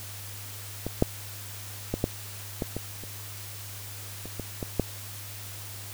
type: clicks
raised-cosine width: 2 ms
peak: -17 / -6 / -13 / -10 / -14 / -18 / -27 / -25 / -20 / -18 / -9 dBFS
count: 11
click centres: 0.866 / 1.024 / 1.94 / 2.041 / 2.622 / 2.766 / 3.037 / 4.256 / 4.397 / 4.628 / 4.797 s
effects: added 101 Hz sine -42 dBFS peak until 5.93 s + white hiss -42 dBFS RMS until 5.93 s